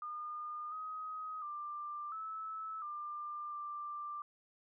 sine tone with pitch steps, 1215 / 1260 / 1187 / 1304 / 1193 / 1183 Hz, D#6 / D#6 / D6 / E6 / D6 / D6, -42 / +21 / +18 / -19 / +27 / +12 cents, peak -40 dBFS, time 0.02-4.22 s, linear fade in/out 2 ms, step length 700 ms, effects none

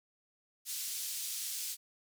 white band-pass noise, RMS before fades -39 dBFS, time 0.65-1.77 s, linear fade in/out 50 ms, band 4000 to 12000 Hz, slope 12 dB/octave, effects none

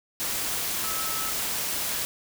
sine tone in noise, 1299 Hz, E6, 26 cents flat, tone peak -35 dBFS, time 0.84-1.3 s, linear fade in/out 0 ms, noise white, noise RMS -29 dBFS, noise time 0.2-2.05 s, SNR -9 dB, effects none

